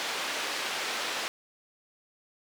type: band-pass noise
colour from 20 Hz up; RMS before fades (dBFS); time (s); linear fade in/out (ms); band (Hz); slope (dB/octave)
white; -33; 0-1.28; 0; 360 to 3800; 12
effects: none